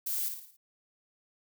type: noise with echo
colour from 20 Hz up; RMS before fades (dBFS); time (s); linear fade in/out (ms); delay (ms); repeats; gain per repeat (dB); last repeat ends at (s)
violet; -33; 0.06-0.29; 10; 56; 5; -6; 0.57
effects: none